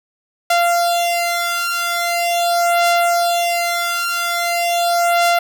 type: beating tone pair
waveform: sawtooth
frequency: 691 / 691.42 Hz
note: F5 / F5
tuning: -19 / -18 cents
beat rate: 0.42 Hz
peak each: -14 dBFS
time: 0.5-5.39 s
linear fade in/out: 5 ms
effects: none